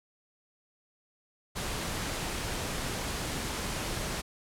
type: noise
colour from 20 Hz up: pink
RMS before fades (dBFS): -34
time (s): 1.55-4.22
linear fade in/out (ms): 20
effects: low-pass 11000 Hz 12 dB/octave